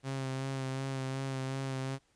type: tone with vibrato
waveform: sawtooth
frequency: 133.5 Hz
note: C3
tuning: 35 cents sharp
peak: -30 dBFS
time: 0.03-1.99 s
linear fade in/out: 50 ms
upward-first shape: sine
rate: 2.7 Hz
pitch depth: 22 cents each way
effects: pink hiss -71 dBFS RMS until 2.15 s + resampled to 22050 Hz